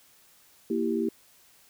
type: chord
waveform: sine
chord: E diminished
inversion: second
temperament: equal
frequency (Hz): 233.1 / 329.6 / 392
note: Bb3 / E4 / G4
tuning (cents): 0 / 0 / 0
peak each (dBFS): -29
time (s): 0.7-1.09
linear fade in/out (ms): 5
effects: white hiss -59 dBFS RMS until 1.69 s